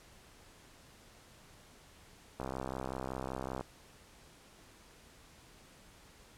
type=click train; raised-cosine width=1 ms; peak=-24 dBFS; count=80; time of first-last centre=2.4-3.61 s; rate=65.3 Hz; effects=pink hiss -59 dBFS RMS until 6.37 s + low-pass 11000 Hz 12 dB/octave